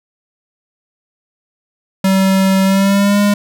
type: tone with pitch glide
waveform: square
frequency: 191.7 to 204.3 Hz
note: G3 to G#3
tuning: -38 to -28 cents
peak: -10 dBFS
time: 2.04-3.34 s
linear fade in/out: 5 ms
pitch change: +110 cents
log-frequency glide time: 2.64-3.2 s
effects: none